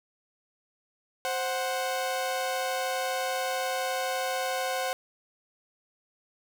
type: tone pair together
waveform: sawtooth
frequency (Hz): 523.9 / 740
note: C5 / F#5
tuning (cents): +2 / 0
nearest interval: tritone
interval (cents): 598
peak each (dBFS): -27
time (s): 1.25-4.93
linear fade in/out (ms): 0
effects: none